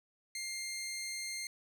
15% pulse tone, 2112 Hz, C7, 16 cents sharp, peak -32 dBFS, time 0.35-1.47 s, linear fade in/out 2 ms, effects none

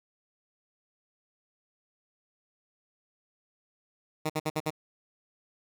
10% pulse tone bursts, 155.56 Hz, D#3, in tune, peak -19 dBFS, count 5, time 4.25-4.705 s, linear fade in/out 10 ms, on 47 ms, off 55 ms, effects none

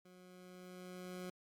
20% pulse tone with level ramp, 181.8 Hz, F#3, 30 cents flat, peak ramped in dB -54 to -38 dBFS, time 0.05-1.3 s, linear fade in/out 5 ms, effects MP3 96 kbps

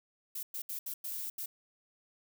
violet noise bursts at uneven times, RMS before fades -39 dBFS, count 6, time 0.35-0.43 / 0.54-0.62 / 0.69-0.79 / 0.86-0.94 / 1.04-1.3 / 1.38-1.46 s, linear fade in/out 5 ms, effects none

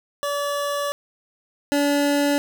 25% pulse tone pair in turn, 574 / 287 Hz, D5 / D4, -40 / -40 cents, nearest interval octave, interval 1200 cents, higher first, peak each -19 / -14 dBFS, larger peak second, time 0.23-0.92 / 1.72-2.38 s, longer first, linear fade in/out 0 ms, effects none

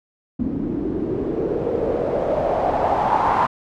white noise with low-pass filter sweep, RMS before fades -21 dBFS, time 0.39-3.47 s, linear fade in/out 10 ms, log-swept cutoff 250 to 1000 Hz, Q 4.5, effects none

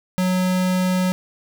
square tone, 183.9 Hz, F#3, 10 cents flat, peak -18 dBFS, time 0.18-1.12 s, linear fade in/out 0 ms, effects 8-bit

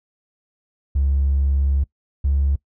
triangle tone pair in turn, 69 / 69.64 Hz, C#2 / C#2, -7 / +9 cents, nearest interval unison, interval 16 cents, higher second, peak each -12 / -12 dBFS, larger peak neither, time 0.95-1.84 / 2.24-2.56 s, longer first, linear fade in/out 10 ms, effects noise-tail reverb RT60 0.1 s tail -24 dB re dry + tanh soft clip ceiling -12 dBFS

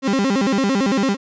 35% pulse tone with vibrato, 231.2 Hz, A#3, 14 cents flat, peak -14 dBFS, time 0.02-1.17 s, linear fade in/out 50 ms, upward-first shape square, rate 8.9 Hz, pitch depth 260 cents each way, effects resampled to 16000 Hz

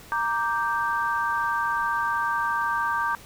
sine chord, G minor, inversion first, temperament equal, 932.3 / 1174.7 / 1568 Hz, Bb5 / D6 / G6, 0 / 0 / 0 cents, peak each -27 dBFS, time 0.12-3.15 s, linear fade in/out 0 ms, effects pink hiss -47 dBFS RMS until 3.25 s

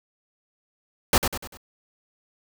pink noise with echo, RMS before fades -17 dBFS, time 1.13-1.18 s, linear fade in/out 2 ms, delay 98 ms, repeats 4, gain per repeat -7 dB, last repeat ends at 1.572 s, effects none

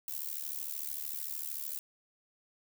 violet noise with amplitude modulation, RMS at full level -35 dBFS, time 0.08-1.79 s, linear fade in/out 2 ms, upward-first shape sine, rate 73.3 Hz, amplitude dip 90%, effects none

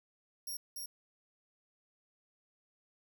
10% pulse tone with echo, 5588 Hz, F8, in tune, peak -33 dBFS, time 0.47-0.57 s, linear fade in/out 5 ms, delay 290 ms, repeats 1, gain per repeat -2 dB, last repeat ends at 0.86 s, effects none

